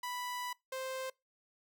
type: tone pair in turn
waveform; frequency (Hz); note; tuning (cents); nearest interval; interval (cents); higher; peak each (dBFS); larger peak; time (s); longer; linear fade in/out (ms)
sawtooth; 987.8 / 523.3; B5 / C5; 0 / 0; major seventh; 1100; first; -34 / -34; neither; 0.03-0.53 / 0.72-1.1; first; 5
effects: noise-tail reverb RT60 0.2 s tail -23 dB re dry